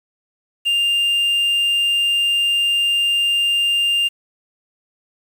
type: tone with quantisation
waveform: triangle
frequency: 2800 Hz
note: F7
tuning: 4 cents sharp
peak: -13 dBFS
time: 0.65-4.09 s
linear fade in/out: 20 ms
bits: 7
effects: none